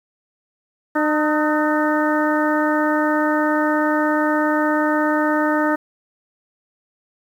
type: harmonic tone with a mistuned harmonic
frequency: 302.8 Hz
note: D#4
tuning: 47 cents flat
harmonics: 1 / 2 / 3 / 4 / 5 / 6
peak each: -19 / -22 / -24 / -25 / -26 / -27 dBFS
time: 0.95-5.76 s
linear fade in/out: 10 ms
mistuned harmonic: 4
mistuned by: +60 cents
effects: 8-bit